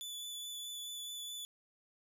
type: tone with vibrato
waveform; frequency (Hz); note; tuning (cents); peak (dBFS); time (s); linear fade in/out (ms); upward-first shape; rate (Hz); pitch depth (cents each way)
sawtooth; 3469; A7; -25; -39; 0.01-1.45; 0; triangle; 4.7; 13
effects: none